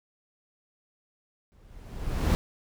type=noise with exponential growth; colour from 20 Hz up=brown; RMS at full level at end=-19 dBFS; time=1.52-2.35 s; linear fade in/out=0 ms; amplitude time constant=180 ms; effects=none